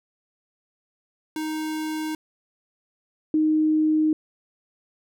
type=tone pair in turn; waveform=square / sine; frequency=311.7 / 310.3 Hz; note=D#4 / D#4; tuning=+3 / -5 cents; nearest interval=unison; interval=8 cents; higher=first; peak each=-27 / -17 dBFS; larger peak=second; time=1.36-2.15 / 3.34-4.13 s; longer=neither; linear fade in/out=2 ms; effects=none